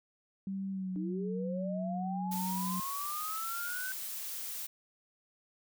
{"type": "tone with pitch glide", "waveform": "sine", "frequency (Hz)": [193.8, 185.05], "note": ["G3", "F#3"], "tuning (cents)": [-20, 0], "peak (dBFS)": -34, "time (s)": [0.47, 2.8], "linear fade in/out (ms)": 2, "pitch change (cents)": -80, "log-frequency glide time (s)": [0.7, 0.92]}
{"type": "linear sweep", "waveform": "sine", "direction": "up", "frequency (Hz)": [292.5, 1530], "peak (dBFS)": -37, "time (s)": [0.96, 3.92], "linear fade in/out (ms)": 0}
{"type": "noise", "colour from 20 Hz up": "blue", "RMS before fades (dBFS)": -40, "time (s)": [2.31, 4.67], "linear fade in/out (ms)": 10}
{"effects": []}